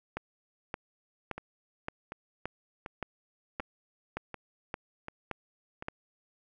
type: two click trains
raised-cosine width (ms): 0.5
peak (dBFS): -24 / -19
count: 7 / 11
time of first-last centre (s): 1.38-5.824 / 0.17-5.884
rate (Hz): 1.35 / 1.75
effects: none